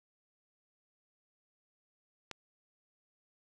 click, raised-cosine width 0.2 ms, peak -23 dBFS, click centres 2.313 s, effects none

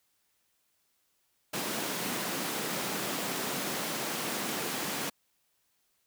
pink high-pass noise, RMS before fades -34 dBFS, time 1.53-5.1 s, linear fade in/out 10 ms, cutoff 170 Hz, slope 24 dB/octave, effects white hiss -74 dBFS RMS until 6.06 s

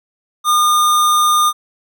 square tone, 1214 Hz, D#6, 43 cents flat, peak -11 dBFS, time 0.44-1.53 s, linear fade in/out 50 ms, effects none

